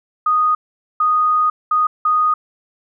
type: tone bursts at uneven times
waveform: sine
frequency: 1240 Hz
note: D#6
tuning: 6 cents flat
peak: -12 dBFS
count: 4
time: 0.26-0.55 / 1-1.5 / 1.71-1.87 / 2.05-2.34 s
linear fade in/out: 5 ms
effects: none